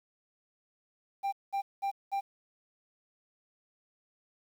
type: tone bursts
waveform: triangle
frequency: 791 Hz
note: G5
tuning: 15 cents sharp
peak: -27 dBFS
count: 4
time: 1.23-2.21 s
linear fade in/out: 20 ms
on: 95 ms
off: 200 ms
effects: 10-bit